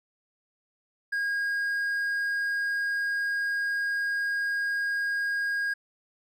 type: tone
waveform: triangle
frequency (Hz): 1631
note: G#6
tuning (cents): -32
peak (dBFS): -24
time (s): 1.12-5.74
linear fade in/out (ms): 10
effects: none